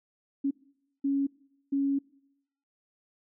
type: tone bursts at uneven times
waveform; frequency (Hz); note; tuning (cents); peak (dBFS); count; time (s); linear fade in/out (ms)
sine; 277.2; C#4; 0; -24; 3; 0.44-0.51 / 1.04-1.27 / 1.72-1.99; 10
effects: noise-tail reverb RT60 0.8 s tail -23 dB re dry